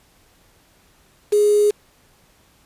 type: tone with quantisation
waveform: sine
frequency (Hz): 415.3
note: G#4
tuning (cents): 0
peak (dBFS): -12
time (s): 1.32-1.71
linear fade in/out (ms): 10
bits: 5
effects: pink hiss -56 dBFS RMS until 2.65 s + resampled to 32000 Hz